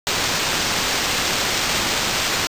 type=noise with sample-and-hold; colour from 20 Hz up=white; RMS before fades=-21 dBFS; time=0.07-2.47 s; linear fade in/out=0 ms; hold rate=11025 Hz; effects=resampled to 32000 Hz

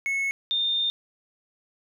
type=tone pair in turn; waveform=triangle / sine; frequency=2194 / 3626 Hz; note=C#7 / A#7; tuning=-18 / -49 cents; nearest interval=major sixth; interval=869 cents; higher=second; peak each=-22 dBFS; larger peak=neither; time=0.06-0.31 / 0.51-0.9 s; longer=second; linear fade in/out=0 ms; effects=none

